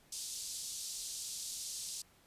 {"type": "band-pass noise", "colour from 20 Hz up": "white", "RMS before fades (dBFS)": -43, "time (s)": [0.12, 2.02], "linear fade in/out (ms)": 5, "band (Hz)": [4000, 9200], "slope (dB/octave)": 24, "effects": ["pink hiss -66 dBFS RMS until 2.26 s", "resampled to 32000 Hz"]}